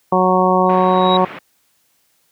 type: harmonic tone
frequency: 184.5 Hz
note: F#3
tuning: 5 cents flat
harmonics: 1 / 2 / 3 / 4 / 5 / 6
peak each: -18 / -18 / -18 / -18 / -18 / -18 dBFS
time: 0.12-1.25 s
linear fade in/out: 5 ms
type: tone with exponential growth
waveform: sine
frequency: 3825 Hz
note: A#7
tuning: 44 cents sharp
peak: -16 dBFS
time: 0.66-1.17 s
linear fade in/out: 5 ms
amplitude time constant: 110 ms
type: band-pass noise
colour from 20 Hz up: white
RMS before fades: -33 dBFS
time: 0.69-1.39 s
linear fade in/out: 5 ms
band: 110 to 2300 Hz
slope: 24 dB/octave
effects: white hiss -61 dBFS RMS until 2.31 s + high-pass 60 Hz 12 dB/octave